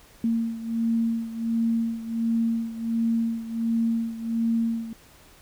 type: beating tone pair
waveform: sine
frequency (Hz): 228.4 / 229.8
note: A#3 / A#3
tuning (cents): -35 / -25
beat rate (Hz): 1.4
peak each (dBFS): -24 / -28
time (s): 0.24-4.93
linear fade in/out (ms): 2
effects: pink hiss -53 dBFS RMS until 5.41 s